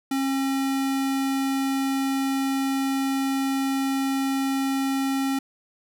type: tone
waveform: square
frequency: 270 Hz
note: C#4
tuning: 45 cents flat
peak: -23 dBFS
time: 0.11-5.39 s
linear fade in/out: 5 ms
effects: none